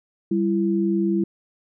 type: tone pair together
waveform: sine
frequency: 196 / 335.5 Hz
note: G3 / E4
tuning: 0 / +31 cents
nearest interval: major sixth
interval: 931 cents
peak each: -21 / -21 dBFS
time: 0.31-1.24 s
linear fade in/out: 5 ms
effects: none